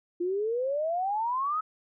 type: exponential sweep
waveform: sine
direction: up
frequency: 341.9 to 1300 Hz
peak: -26 dBFS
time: 0.2-1.61 s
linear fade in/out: 10 ms
effects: none